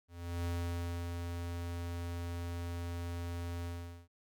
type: tone with ADSR envelope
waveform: square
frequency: 86.1 Hz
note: F2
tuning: 24 cents flat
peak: -34 dBFS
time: 0.08-4.08 s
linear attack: 370 ms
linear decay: 620 ms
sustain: -4 dB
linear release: 430 ms
effects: none